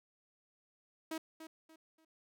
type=tone with echo; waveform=sawtooth; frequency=319.7 Hz; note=D#4; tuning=47 cents sharp; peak=-34 dBFS; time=1.11-1.18 s; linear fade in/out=5 ms; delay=290 ms; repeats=3; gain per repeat=-10 dB; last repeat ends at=2.05 s; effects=none